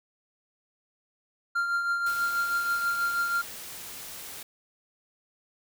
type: tone with tremolo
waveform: triangle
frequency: 1391 Hz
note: F6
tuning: 7 cents flat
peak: -21 dBFS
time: 1.55-3.42 s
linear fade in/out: 10 ms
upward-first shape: triangle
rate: 6.2 Hz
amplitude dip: 50%
type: noise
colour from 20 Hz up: white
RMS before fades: -41 dBFS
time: 2.06-4.43 s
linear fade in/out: 5 ms
effects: none